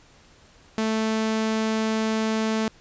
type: tone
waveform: sawtooth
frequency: 220 Hz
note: A3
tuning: in tune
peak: -18 dBFS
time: 0.78-2.68 s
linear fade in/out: 0 ms
effects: pink hiss -54 dBFS RMS until 2.8 s + resampled to 16000 Hz